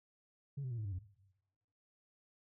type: tone with pitch steps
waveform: sine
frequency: 140 / 128.38 / 117.73 / 107.95 / 98.99 / 90.78 Hz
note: C#3 / C3 / A#2 / A2 / G2 / F#2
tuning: +18 / -32 / +18 / -33 / +17 / -32 cents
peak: -36 dBFS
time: 0.57-0.99 s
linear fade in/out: 10 ms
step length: 70 ms
effects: noise-tail reverb RT60 1.0 s tail -19 dB re dry + tanh soft clip ceiling -36 dBFS